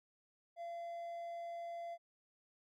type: tone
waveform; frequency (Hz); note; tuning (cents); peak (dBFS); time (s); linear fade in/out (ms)
triangle; 683; F5; -39; -40; 0.56-1.98; 50
effects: MP3 64 kbps